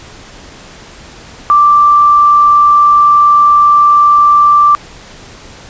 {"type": "tone", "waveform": "sine", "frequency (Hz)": 1174.7, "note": "D6", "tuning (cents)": 0, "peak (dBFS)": -3, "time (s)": [1.5, 4.75], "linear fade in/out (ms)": 0, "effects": ["pink hiss -34 dBFS RMS until 5.69 s", "resampled to 16000 Hz"]}